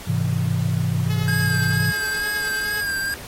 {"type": "chord", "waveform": "sine", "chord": "Ab augmented", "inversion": "none", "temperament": "equal", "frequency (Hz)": [103.83, 130.81, 164.81], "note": ["Ab2", "C3", "E3"], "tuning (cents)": [0, 0, 0], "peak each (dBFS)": -23, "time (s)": [0.07, 1.92], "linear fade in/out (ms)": 10}
{"type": "tone with tremolo", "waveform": "5% pulse", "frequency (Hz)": 426.1, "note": "G#4", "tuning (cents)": 44, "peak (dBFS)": -20, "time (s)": [1.09, 2.82], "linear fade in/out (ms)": 20, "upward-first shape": "triangle", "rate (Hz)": 9.6, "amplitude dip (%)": 50}
{"type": "tone with vibrato", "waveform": "square", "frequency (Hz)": 1610, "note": "G6", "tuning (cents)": 46, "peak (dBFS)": -23, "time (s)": [1.28, 3.14], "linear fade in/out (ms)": 0, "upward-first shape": "sine", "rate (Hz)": 2.2, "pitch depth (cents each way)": 36}
{"effects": ["pink hiss -38 dBFS RMS until 3.27 s", "AAC 48 kbps"]}